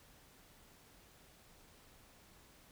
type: silence
effects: pink hiss -63 dBFS RMS until 2.71 s